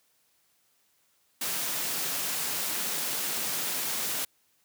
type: high-pass noise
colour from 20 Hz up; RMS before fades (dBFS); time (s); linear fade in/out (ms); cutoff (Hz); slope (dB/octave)
white; -31; 1.41-4.25; 5; 120; 96
effects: white hiss -69 dBFS RMS until 4.64 s + high-pass 60 Hz 12 dB/octave